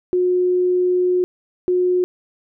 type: tone pair in turn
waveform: sine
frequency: 361.8 / 361.8 Hz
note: F#4 / F#4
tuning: -39 / -39 cents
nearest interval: unison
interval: 0 cents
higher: neither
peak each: -14 dBFS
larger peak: neither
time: 0.13-1.24 / 1.68-2.04 s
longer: first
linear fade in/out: 0 ms
effects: none